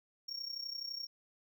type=tone with amplitude modulation; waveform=triangle; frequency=5530 Hz; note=F8; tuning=18 cents flat; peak=-35 dBFS; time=0.28-1.07 s; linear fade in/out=10 ms; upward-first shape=sine; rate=31.9 Hz; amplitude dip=75%; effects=none